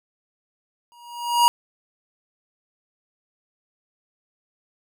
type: tone with exponential growth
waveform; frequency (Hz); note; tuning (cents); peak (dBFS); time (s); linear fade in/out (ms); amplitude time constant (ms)
square; 953; A#5; +38; -11; 0.92-1.48; 0; 120
effects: none